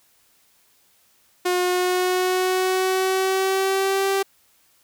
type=tone with pitch glide; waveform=sawtooth; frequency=360 to 390.3 Hz; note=F#4 to G4; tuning=-47 to -8 cents; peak=-15 dBFS; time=1.45-4.23 s; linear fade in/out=10 ms; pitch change=+139 cents; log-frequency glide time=1.61-4.08 s; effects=white hiss -60 dBFS RMS until 4.83 s